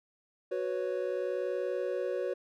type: chord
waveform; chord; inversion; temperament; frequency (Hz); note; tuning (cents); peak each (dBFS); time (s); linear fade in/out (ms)
triangle; F# suspended fourth; none; equal; 370 / 493.9 / 554.4; F#4 / B4 / C#5; 0 / 0 / 0; -33; 0.51-2.34; 10
effects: none